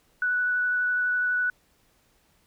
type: tone with vibrato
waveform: sine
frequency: 1480 Hz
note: F#6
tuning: in tune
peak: -22 dBFS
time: 0.22-1.5 s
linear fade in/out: 2 ms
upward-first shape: sine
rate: 12 Hz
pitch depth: 9 cents each way
effects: pink hiss -65 dBFS RMS until 2.46 s